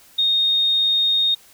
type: tone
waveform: sine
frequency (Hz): 3701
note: A#7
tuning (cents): -13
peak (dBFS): -15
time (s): 0.18-1.35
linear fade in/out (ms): 10
effects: white hiss -50 dBFS RMS until 1.53 s